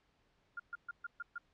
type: tone bursts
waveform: sine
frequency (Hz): 1406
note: F6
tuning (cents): +11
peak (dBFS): -39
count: 6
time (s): 0.57-1.382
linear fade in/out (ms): 5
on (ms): 27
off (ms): 130
effects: pink hiss -74 dBFS RMS until 1.53 s + low-pass 4000 Hz 12 dB/octave